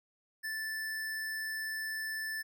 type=tone; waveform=square; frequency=1758 Hz; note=A6; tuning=2 cents flat; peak=-36 dBFS; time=0.43-2.43 s; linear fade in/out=20 ms; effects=none